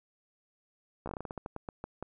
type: slowing click train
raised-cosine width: 1 ms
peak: -24 dBFS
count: 15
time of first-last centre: 1.06-2.026 s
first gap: 14 ms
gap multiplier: 1.22
effects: none